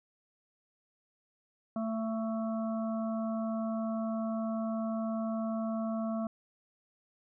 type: harmonic tone with a mistuned harmonic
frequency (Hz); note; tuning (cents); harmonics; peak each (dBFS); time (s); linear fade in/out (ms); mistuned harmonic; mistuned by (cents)
222.9; A3; +23; 1 / 3 / 5 / 6; -32 / -37 / -45 / -48; 1.76-6.27; 2; 6; -19
effects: none